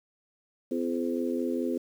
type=harmonic tone with a mistuned harmonic; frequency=84.8 Hz; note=E2; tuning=50 cents sharp; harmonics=3 / 4 / 5 / 6; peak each=-30 / -32 / -34 / -36 dBFS; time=0.71-1.78 s; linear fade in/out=5 ms; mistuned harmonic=6; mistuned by=+29 cents; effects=9-bit